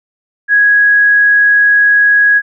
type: tone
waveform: sine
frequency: 1661.2 Hz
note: G#6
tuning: in tune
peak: -5 dBFS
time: 0.48-2.42 s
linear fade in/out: 50 ms
effects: none